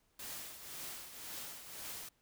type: noise with tremolo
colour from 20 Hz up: white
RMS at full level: -44 dBFS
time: 0.19-2.09 s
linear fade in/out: 5 ms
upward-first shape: triangle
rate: 1.9 Hz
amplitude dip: 65%
effects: pink hiss -75 dBFS RMS until 2.21 s